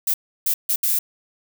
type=noise bursts at uneven times; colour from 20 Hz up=violet; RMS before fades=-20 dBFS; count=4; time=0.07-0.14 / 0.46-0.54 / 0.69-0.76 / 0.83-0.99 s; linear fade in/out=5 ms; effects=none